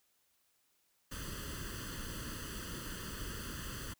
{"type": "noise with comb filter", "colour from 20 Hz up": "pink", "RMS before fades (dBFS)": -43, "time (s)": [1.11, 3.94], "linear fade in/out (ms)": 10, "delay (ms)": 0.65, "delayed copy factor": 0.9, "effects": ["white hiss -75 dBFS RMS until 3.99 s"]}